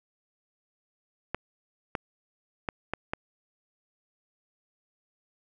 clicks, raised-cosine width 0.5 ms, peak -14 dBFS, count 5, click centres 1.346 / 1.952 / 2.688 / 2.936 / 3.135 s, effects none

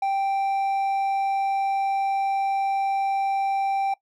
sine tone with hard clipping, 784 Hz, G5, in tune, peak -22 dBFS, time 0.02-3.94 s, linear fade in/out 5 ms, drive 3 dB, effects noise-tail reverb RT60 0.1 s tail -20 dB re dry

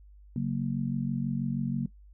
sine chord, F# major, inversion second, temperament just, 138.75 / 185 / 231.2 Hz, C#3 / F#3 / A#3, +2 / 0 / -14 cents, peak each -31 / -33 / -31 dBFS, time 0.36-1.86 s, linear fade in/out 2 ms, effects noise-tail reverb RT60 0.1 s tail -18 dB re dry + added 50 Hz sine -50 dBFS peak until 2.13 s

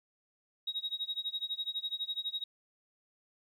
sine tone with tremolo, 3793 Hz, A#7, 29 cents sharp, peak -30 dBFS, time 0.67-2.44 s, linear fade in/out 5 ms, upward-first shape sine, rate 12 Hz, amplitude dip 95%, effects tanh soft clip ceiling -26 dBFS + 12-bit

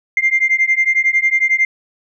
sine beating tone pair, 2093 / 2104 Hz, C7 / C7, 0 / +9 cents, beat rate 11 Hz, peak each -14 dBFS, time 0.17-1.65 s, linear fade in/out 2 ms, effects tanh soft clip ceiling -5 dBFS

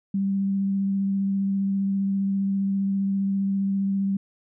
sine tone with vibrato, 196 Hz, G3, in tune, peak -21 dBFS, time 0.14-4.17 s, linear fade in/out 5 ms, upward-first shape sine, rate 15 Hz, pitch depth 11 cents each way, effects none

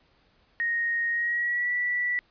sine tone with pitch glide, 1866 to 1957.6 Hz, A#6 to B6, +1 to -16 cents, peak -24 dBFS, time 0.6-2.19 s, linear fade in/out 0 ms, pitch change +83 cents, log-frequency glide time 1.1-1.73 s, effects pink hiss -64 dBFS RMS until 2.3 s + resampled to 11025 Hz

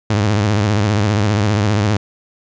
sawtooth tone with vibrato, 104.2 Hz, G#2, 6 cents sharp, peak -9 dBFS, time 0.1-1.97 s, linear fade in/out 5 ms, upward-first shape sine, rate 15 Hz, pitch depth 110 cents each way, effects resampled to 16000 Hz

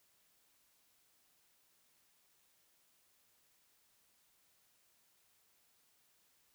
silence, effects white hiss -73 dBFS RMS until 6.54 s

